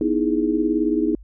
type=chord; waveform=sine; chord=E major seventh; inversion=second; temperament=equal; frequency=246.9 / 311.1 / 329.6 / 415.3 Hz; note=B3 / D#4 / E4 / G#4; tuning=0 / 0 / 0 / 0 cents; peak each=-25 / -20 / -24 / -25 dBFS; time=0.01-1.15 s; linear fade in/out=2 ms; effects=added 50 Hz sine -40 dBFS peak until 1.23 s